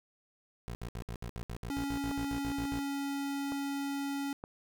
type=tone bursts; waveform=20% pulse; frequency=58.3 Hz; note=A#1; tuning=1 cent sharp; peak=-33 dBFS; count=16; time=0.68-2.79 s; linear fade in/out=0 ms; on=70 ms; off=66 ms
type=tone; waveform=square; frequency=279.5 Hz; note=C#4; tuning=14 cents sharp; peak=-34 dBFS; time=1.7-4.33 s; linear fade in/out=2 ms
type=clicks; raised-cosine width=1 ms; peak=-27 dBFS; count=3; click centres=2.114 / 3.521 / 4.439 s
effects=none